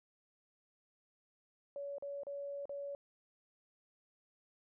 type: tone with dropouts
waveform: sine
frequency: 565 Hz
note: C#5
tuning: 33 cents sharp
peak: -40 dBFS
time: 1.76-2.95 s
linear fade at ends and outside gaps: 1 ms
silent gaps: 1.983-2.024 / 2.234-2.268 / 2.655-2.694 s
effects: none